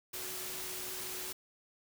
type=tone in noise; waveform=sine; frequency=370 Hz; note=F#4; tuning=in tune; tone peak=-50 dBFS; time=0.13-1.33 s; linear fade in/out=10 ms; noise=white; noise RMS=-41 dBFS; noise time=0.13-1.33 s; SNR=-12 dB; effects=none